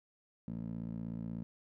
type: tone with band-pass filter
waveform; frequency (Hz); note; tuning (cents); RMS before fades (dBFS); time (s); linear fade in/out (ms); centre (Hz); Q
15% pulse; 56.4; A1; +44; -41; 0.48-1.43; 0; 210; 2.2
effects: none